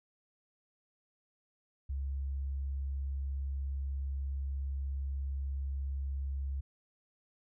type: tone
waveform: sine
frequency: 68.4 Hz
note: C#2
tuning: 23 cents flat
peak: -33 dBFS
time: 1.89-6.61 s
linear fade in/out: 10 ms
effects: none